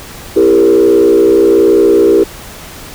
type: tone with frequency modulation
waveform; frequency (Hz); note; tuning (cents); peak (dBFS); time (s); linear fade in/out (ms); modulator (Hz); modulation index
sine; 398.1; G4; +27; -3; 0.36-2.24; 10; 61.1; 1.2
effects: tanh soft clip ceiling 0 dBFS + pink hiss -30 dBFS RMS until 2.94 s